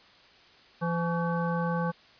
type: harmonic tone with a mistuned harmonic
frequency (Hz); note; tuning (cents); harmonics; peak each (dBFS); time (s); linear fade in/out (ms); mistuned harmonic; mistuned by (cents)
170; F3; -46; 1 / 3 / 5 / 7 / 9; -28 / -33 / -35 / -36 / -38; 0.81-1.92; 20; 7; -87
effects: white hiss -56 dBFS RMS until 2.19 s + resampled to 11025 Hz